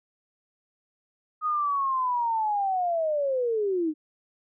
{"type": "linear sweep", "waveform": "sine", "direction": "down", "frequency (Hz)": [1254, 297.4], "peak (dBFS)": -23, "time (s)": [1.41, 3.94], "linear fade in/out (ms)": 50, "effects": []}